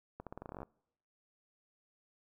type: accelerating click train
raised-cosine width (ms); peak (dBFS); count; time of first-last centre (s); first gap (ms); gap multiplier
1; -30; 14; 0.2-0.631; 67; 0.87
effects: noise-tail reverb RT60 0.8 s tail -26 dB re dry